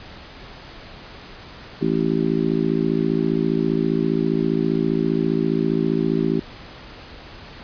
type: harmonic tone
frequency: 55 Hz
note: A1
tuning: in tune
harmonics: 3 / 4 / 5 / 6 / 7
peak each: -24 / -24 / -24 / -24 / -24 dBFS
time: 1.81-6.4 s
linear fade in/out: 10 ms
effects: pink hiss -40 dBFS RMS until 7.63 s + resampled to 11025 Hz